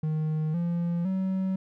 triangle tone with pitch steps, 155.56 / 171.61 / 189.32 Hz, D#3 / F3 / F#3, 0 / -30 / +40 cents, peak -23 dBFS, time 0.03-1.56 s, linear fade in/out 5 ms, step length 510 ms, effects none

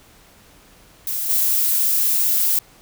violet noise with level steps, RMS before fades -24 / -18 dBFS, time 1.07-2.59 s, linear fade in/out 2 ms, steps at 1.29 s, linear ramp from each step 10 ms, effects pink hiss -50 dBFS RMS until 2.81 s

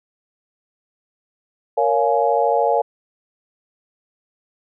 sine chord, Bb minor seventh, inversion none, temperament just, 466.2 / 559.4 / 699.2 / 839.1 Hz, Bb4 / Db5 / F5 / Ab5, 0 / +16 / +2 / +18 cents, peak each -20 dBFS, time 1.77-2.82 s, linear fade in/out 10 ms, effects none

